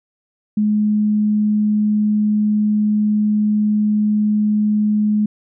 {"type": "tone", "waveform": "sine", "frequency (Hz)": 210.9, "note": "G#3", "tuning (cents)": 27, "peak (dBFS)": -13, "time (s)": [0.57, 5.26], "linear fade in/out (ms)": 5, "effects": []}